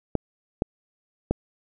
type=clicks; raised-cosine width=2 ms; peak=-8 dBFS; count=3; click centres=0.153 / 0.621 / 1.31 s; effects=none